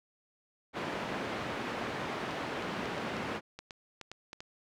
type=band-pass noise; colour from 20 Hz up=pink; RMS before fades=-37 dBFS; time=0.73-3.41 s; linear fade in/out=50 ms; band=180 to 2500 Hz; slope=12 dB/octave
type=clicks; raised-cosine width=0.2 ms; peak=-26 dBFS; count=11; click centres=2.309 / 2.624 / 2.857 / 2.98 / 3.167 / 3.59 / 3.708 / 4.013 / 4.116 / 4.331 / 4.405 s
effects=none